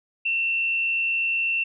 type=tone with frequency modulation; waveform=sine; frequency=2700 Hz; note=E7; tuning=41 cents sharp; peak=-21 dBFS; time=0.25-1.64 s; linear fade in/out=10 ms; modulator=71.9 Hz; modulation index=0.56; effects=none